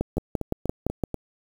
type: two click trains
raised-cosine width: 2 ms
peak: -10 / -15 dBFS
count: 7 / 5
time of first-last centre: 0.01-1.037 / 0.17-1.143 s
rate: 5.84 / 4.11 Hz
effects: 7-bit